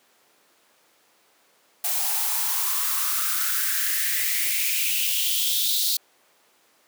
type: noise with high-pass filter sweep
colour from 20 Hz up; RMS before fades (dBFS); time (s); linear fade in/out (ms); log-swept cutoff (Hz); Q
blue; -24; 1.84-5.97; 5; 700 to 4100; 5.1
effects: pink hiss -60 dBFS RMS until 6.87 s + high-pass 400 Hz 12 dB/octave